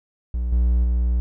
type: tone with level steps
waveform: triangle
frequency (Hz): 60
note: B1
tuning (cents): -49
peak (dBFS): -19 / -13 / -15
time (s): 0.34-1.2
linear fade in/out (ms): 0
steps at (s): 0.52 / 0.84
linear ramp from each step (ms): 5
effects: none